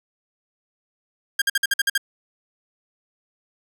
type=tone bursts; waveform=sawtooth; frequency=1610 Hz; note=G6; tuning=46 cents sharp; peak=-13 dBFS; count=8; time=1.39-1.978 s; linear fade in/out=5 ms; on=28 ms; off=52 ms; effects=none